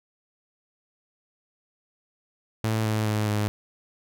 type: tone with pitch steps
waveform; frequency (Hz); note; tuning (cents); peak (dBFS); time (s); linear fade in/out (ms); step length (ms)
sawtooth; 110.4 / 108.57 / 106.76 / 104.99; A2 / A2 / G#2 / G#2; +6 / -23 / +48 / +19; -19; 2.64-3.48; 0; 210
effects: none